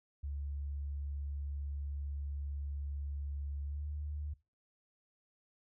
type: tone with pitch glide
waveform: sine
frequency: 71.1 to 73.99 Hz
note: C#2 to D2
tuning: +45 to +13 cents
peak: -37 dBFS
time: 0.23-4.34 s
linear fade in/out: 10 ms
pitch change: +68 cents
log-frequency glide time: 3.65-3.86 s
effects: noise-tail reverb RT60 0.3 s tail -21 dB re dry